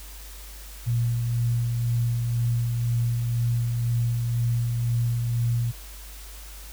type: tone with tremolo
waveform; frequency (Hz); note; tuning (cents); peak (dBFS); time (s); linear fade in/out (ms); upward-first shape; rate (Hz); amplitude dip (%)
sine; 118.5; A#2; +29; -20; 0.86-5.72; 20; sine; 2; 30
effects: added 50 Hz sine -40 dBFS peak until 6.72 s + white hiss -45 dBFS RMS until 6.72 s